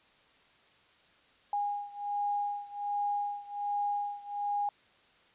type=beating tone pair; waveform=sine; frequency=818 / 819.3 Hz; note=G#5 / G#5; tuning=-26 / -24 cents; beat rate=1.3 Hz; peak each=-33 / -35 dBFS; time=1.53-4.69 s; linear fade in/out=2 ms; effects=white hiss -63 dBFS RMS until 5.34 s + resampled to 8000 Hz